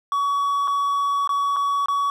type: tone with dropouts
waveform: triangle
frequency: 1129 Hz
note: C#6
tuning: 31 cents sharp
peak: -17 dBFS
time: 0.12-2.1 s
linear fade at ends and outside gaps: 1 ms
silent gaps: 0.675-0.679 / 1.275-1.292 / 1.562-1.566 / 1.859-1.884 s
effects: none